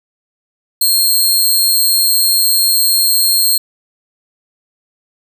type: tone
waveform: 15% pulse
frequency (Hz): 4229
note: C8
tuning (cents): +18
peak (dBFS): -3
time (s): 0.81-3.58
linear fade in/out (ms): 5
effects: none

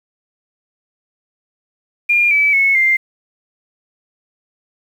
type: tone with pitch steps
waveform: sine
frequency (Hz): 2409 / 2300 / 2196 / 2097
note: D7 / D7 / C#7 / C7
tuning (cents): +43 / -37 / -17 / +3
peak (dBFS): -10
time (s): 2.09-2.97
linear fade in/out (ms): 10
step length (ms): 220
effects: 7-bit

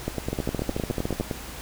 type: two click trains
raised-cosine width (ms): 2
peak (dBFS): -13 / -13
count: 13 / 13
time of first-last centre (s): 0.33-1.2 / 0.08-1.312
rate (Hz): 13.8 / 9.74
effects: added 60 Hz sine -43 dBFS peak until 1.61 s + pink hiss -39 dBFS RMS until 1.61 s

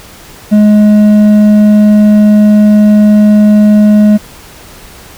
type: tone with hard clipping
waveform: sine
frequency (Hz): 210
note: G#3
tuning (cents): +19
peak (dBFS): -3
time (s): 0.51-4.18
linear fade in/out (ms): 20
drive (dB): 5
effects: pink hiss -33 dBFS RMS until 5.17 s

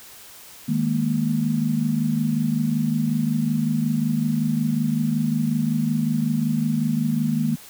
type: chord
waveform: sine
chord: D# suspended fourth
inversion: none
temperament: equal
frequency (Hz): 155.56 / 207.7 / 233.1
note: D#3 / G#3 / A#3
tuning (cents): 0 / 0 / 0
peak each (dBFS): -24 / -25 / -22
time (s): 0.68-7.56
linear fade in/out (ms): 10
effects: white hiss -44 dBFS RMS until 7.69 s

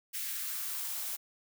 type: noise with high-pass filter sweep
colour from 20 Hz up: blue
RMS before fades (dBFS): -37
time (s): 0.13-1.17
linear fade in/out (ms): 20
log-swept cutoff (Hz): 2000 to 630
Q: 1.9
effects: none

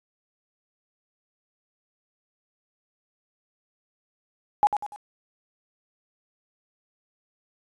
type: tone with echo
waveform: sine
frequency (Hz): 830.6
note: G#5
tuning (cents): 0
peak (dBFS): -14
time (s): 4.63-4.67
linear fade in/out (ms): 0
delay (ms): 97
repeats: 3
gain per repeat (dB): -8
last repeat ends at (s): 4.961
effects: resampled to 24000 Hz + 9-bit

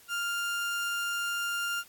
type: tone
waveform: 30% pulse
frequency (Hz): 1400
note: F6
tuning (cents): +4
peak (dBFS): -27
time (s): 0.08-1.84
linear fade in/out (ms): 50
effects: white hiss -56 dBFS RMS until 1.88 s + AAC 64 kbps

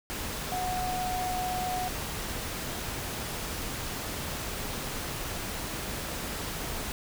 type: tone in noise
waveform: sine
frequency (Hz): 733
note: F#5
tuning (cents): -16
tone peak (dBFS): -30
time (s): 0.52-1.88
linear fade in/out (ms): 0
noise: pink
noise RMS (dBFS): -35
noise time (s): 0.1-6.92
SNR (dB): +2
effects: none

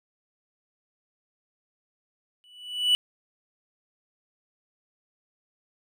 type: tone with exponential growth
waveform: triangle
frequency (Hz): 2960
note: F#7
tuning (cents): 0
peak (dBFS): -14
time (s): 2.44-2.95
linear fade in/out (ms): 0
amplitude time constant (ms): 110
effects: none

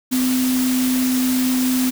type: tone in noise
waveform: sine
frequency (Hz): 255.4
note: C4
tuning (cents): -42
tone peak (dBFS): -16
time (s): 0.11-1.91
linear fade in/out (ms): 20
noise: white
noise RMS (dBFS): -26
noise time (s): 0.11-1.91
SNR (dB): +7
effects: none

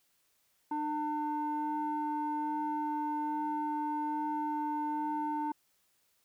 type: tone with low-pass filter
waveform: square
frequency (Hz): 300.2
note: D4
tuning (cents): +38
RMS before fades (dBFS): -34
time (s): 0.71-5.52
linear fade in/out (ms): 5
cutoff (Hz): 980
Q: 5.8
effects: white hiss -73 dBFS RMS until 6.24 s

